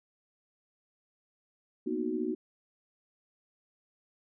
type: chord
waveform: sine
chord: B major seventh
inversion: third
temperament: equal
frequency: 233.1 / 246.9 / 311.1 / 370 Hz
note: A#3 / B3 / D#4 / F#4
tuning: 0 / 0 / 0 / 0 cents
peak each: -38 / -36 / -34 / -34 dBFS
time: 1.86-2.35 s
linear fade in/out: 10 ms
effects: none